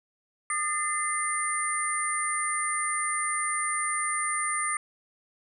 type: tone cluster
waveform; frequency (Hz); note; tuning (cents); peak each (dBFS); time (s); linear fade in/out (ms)
sine; 1222 / 1780 / 2070 / 9090; D#6 / A6 / C7 / C#9; -32 / +20 / -19 / +42; -30 / -38 / -32 / -30; 0.5-4.77; 2
effects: none